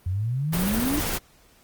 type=exponential sweep; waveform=sine; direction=up; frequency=86.2 to 310 Hz; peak=-23 dBFS; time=0.06-1 s; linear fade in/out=5 ms
type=noise; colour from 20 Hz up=pink; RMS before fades=-28 dBFS; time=0.52-1.19 s; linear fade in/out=20 ms
type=noise with tremolo; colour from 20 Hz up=violet; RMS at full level=-29 dBFS; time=0.53-1.18 s; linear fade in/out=10 ms; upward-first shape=sine; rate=15 Hz; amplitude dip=90%
effects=pink hiss -57 dBFS RMS until 1.63 s + Opus 32 kbps